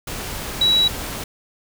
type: tone in noise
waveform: sine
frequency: 3900 Hz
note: B7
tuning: 23 cents flat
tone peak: -13 dBFS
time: 0.61-0.88 s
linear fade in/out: 5 ms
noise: pink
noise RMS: -29 dBFS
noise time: 0.07-1.24 s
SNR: +13 dB
effects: none